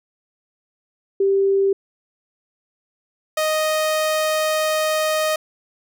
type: tone pair in turn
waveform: sine / sawtooth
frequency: 392 / 622.3 Hz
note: G4 / D#5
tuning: 0 / 0 cents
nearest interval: minor sixth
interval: 800 cents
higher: second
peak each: -14 dBFS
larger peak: neither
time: 1.2-1.73 / 3.37-5.36 s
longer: second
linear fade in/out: 5 ms
effects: none